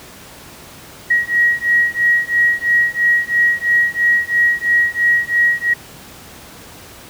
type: beating tone pair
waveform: sine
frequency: 1900 / 1903 Hz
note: A#6 / A#6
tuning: +33 / +35 cents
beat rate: 3 Hz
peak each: -15 dBFS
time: 1.1-5.74 s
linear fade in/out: 10 ms
effects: pink hiss -38 dBFS RMS until 7.09 s + high-pass 60 Hz 12 dB/octave